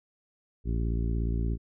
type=harmonic tone; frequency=57 Hz; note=A#1; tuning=38 cents flat; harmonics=1 / 2 / 3 / 4 / 5 / 6 / 7; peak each=-27 / -33 / -37 / -39 / -41 / -43 / -44 dBFS; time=0.64-1.58 s; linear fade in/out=50 ms; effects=none